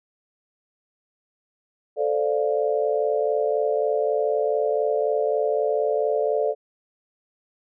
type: chord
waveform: sine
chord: D minor seventh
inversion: second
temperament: equal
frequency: 440 / 523.3 / 587.3 / 698.5 Hz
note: A4 / C5 / D5 / F5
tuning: 0 / 0 / 0 / 0 cents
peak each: -23 / -28 / -24 / -29 dBFS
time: 1.96-6.55 s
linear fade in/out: 50 ms
effects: none